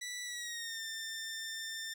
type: tone with pitch glide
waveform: 15% pulse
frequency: 1967 to 1793.4 Hz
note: B6 to A6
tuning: -7 to +33 cents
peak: -33 dBFS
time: 0.01-1.94 s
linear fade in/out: 10 ms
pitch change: -160 cents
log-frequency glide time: 0.24-0.83 s
effects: none